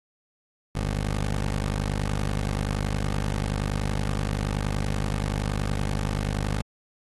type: tone pair together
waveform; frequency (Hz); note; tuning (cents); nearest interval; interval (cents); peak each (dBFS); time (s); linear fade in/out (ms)
15% pulse; 50.56 / 71.5; G#1 / D2; -46 / -46; tritone; 600; -19 / -28; 0.75-6.62; 5
effects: AAC 32 kbps